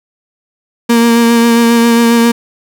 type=tone with vibrato; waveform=35% pulse; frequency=233.2 Hz; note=A#3; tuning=1 cent sharp; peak=-4 dBFS; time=0.89-2.32 s; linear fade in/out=10 ms; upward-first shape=sine; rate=7.4 Hz; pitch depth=17 cents each way; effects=none